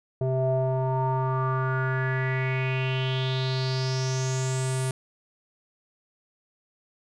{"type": "tone with low-pass filter sweep", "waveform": "square", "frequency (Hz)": 130.6, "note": "C3", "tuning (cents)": -3, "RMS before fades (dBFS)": -26, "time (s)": [0.21, 4.91], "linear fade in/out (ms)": 2, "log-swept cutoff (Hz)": [550, 9600], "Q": 5.9, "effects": []}